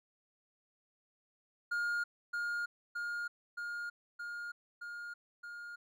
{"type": "tone with echo", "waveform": "triangle", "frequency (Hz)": 1419, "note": "F6", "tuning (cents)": 27, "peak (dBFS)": -30, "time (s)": [1.71, 2.04], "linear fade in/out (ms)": 10, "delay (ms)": 620, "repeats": 6, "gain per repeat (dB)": -2, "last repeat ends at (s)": 5.76, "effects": []}